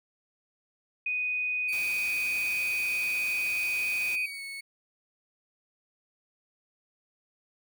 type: tone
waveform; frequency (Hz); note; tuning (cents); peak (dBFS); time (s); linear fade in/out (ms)
sine; 2489; D#7; 0; -27; 1.06-4.26; 5
type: tone with pitch glide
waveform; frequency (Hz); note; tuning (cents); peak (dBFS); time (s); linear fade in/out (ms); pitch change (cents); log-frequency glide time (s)
35% pulse; 2296 to 2208; D7 to C#7; -40 to -7; -35; 1.68-4.61; 10; -67; 4.21-4.42
type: noise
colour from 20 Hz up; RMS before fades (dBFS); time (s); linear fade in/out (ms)
white; -42; 1.72-4.16; 10
effects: none